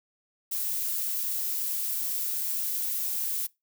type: noise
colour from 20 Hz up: violet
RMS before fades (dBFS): -30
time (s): 0.51-3.47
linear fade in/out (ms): 10
effects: noise-tail reverb RT60 0.2 s tail -22 dB re dry